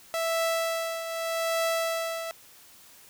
sawtooth tone with tremolo, 659.3 Hz, E5, in tune, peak -20 dBFS, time 0.14-2.31 s, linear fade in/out 0 ms, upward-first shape triangle, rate 0.83 Hz, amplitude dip 65%, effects white hiss -53 dBFS RMS until 3.09 s

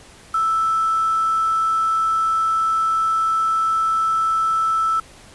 sine tone with quantisation, 1318.5 Hz, E6, in tune, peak -16 dBFS, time 0.34-5 s, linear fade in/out 5 ms, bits 6, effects pink hiss -45 dBFS RMS until 5.34 s + resampled to 24000 Hz

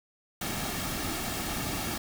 pink noise with comb filter, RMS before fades -33 dBFS, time 0.41-1.98 s, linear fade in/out 5 ms, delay 2 ms, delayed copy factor -0.5, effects none

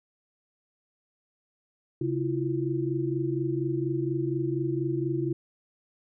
sine tone cluster, 135.1 / 326.3 / 350.5 Hz, C#3 / E4 / F4, -44 / -18 / +6 cents, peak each -30 dBFS, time 2.01-5.33 s, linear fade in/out 5 ms, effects none

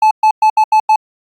triangle tone bursts at uneven times, 866 Hz, A5, 28 cents flat, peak -4 dBFS, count 6, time 0.02-0.11 / 0.23-0.31 / 0.42-0.5 / 0.57-0.64 / 0.72-0.8 / 0.89-0.96 s, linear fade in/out 5 ms, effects AAC 64 kbps

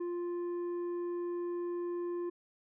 sine tone with tanh clipping, 349.2 Hz, F4, in tune, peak -35 dBFS, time 0-2.3 s, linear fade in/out 10 ms, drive 6 dB, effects none

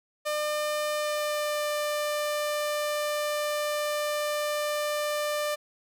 sawtooth tone with pitch glide, 600 to 595.2 Hz, D5 to D5, +37 to +23 cents, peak -23 dBFS, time 0.25-5.56 s, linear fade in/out 20 ms, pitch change -14 cents, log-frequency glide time 0.96-1.69 s, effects none

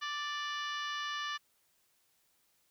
harmonic tone, 587.3 Hz, D5, in tune, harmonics 2 / 3 / 4 / 5 / 6 / 7 / 8 / 9 / 10, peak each -39 / -40 / -50 / -43 / -46 / -52 / -53 / -54 / -54 dBFS, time 0.01-1.38 s, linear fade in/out 20 ms, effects white hiss -73 dBFS RMS until 2.7 s

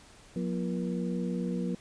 sine tone cluster, 180.7 / 241.5 / 339.6 / 478.4 Hz, F#3 / B3 / F4 / A#4, -41 / -39 / -48 / +45 cents, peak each -31 / -35 / -40 / -39 dBFS, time 0.36-1.75 s, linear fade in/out 2 ms, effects pink hiss -55 dBFS RMS until 1.8 s + resampled to 22050 Hz

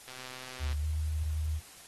click train, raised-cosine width 0.2 ms, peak -27 dBFS, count 84, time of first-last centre 0.08-0.728 s, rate 128 Hz
sine tone with pitch glide, 74 to 77.46 Hz, D2 to D#2, +14 to -7 cents, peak -29 dBFS, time 0.59-1.61 s, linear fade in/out 50 ms, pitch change +79 cents, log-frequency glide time 0.8-0.85 s
effects white hiss -52 dBFS RMS until 1.87 s + AAC 32 kbps

